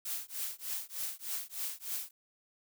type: noise with tremolo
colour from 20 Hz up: blue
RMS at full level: -35 dBFS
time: 0.05-2.11 s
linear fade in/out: 5 ms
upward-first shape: triangle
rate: 3.3 Hz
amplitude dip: 100%
effects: none